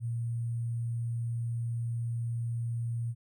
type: tone with sample-and-hold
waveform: sine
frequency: 117 Hz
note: A#2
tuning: 7 cents sharp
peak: -30 dBFS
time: 0-3.15 s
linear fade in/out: 50 ms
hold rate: 8820 Hz
effects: none